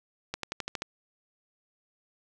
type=accelerating click train; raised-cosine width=0.2 ms; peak=-15 dBFS; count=7; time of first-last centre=0.34-0.821 s; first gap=93 ms; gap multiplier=0.94; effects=none